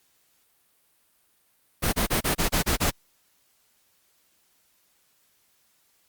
pink noise bursts, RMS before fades -23 dBFS, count 8, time 1.82-2.91 s, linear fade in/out 20 ms, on 110 ms, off 30 ms, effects white hiss -66 dBFS RMS until 6.08 s + Opus 48 kbps

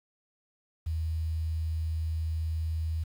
sine tone with quantisation, 80.3 Hz, E2, 45 cents flat, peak -28 dBFS, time 0.86-3.04 s, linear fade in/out 10 ms, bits 9, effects none

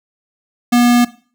square tone, 241.6 Hz, B3, 38 cents flat, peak -9 dBFS, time 0.72-1.05 s, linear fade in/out 10 ms, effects noise-tail reverb RT60 0.4 s tail -17 dB re dry

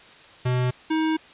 square tone pair in turn, 125.6 / 316.5 Hz, B2 / D#4, +30 / +30 cents, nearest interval octave + major third, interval 1600 cents, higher second, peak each -21 dBFS, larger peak neither, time 0.45-0.71 / 0.9-1.17 s, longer second, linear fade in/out 10 ms, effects white hiss -48 dBFS RMS until 1.33 s + resampled to 8000 Hz

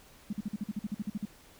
sine tone bursts, 207.7 Hz, G#3, in tune, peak -30 dBFS, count 13, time 0.3-1.254 s, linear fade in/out 5 ms, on 30 ms, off 47 ms, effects pink hiss -57 dBFS RMS until 1.59 s

